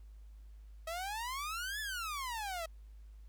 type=exponential two-way sweep; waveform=sawtooth; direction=up then down; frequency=637 to 1760 to 637 Hz; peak=-34 dBFS; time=0.87-2.66 s; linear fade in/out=5 ms; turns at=1.8 s; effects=added 52 Hz sine -50 dBFS peak until 3.28 s + pink hiss -75 dBFS RMS until 3.28 s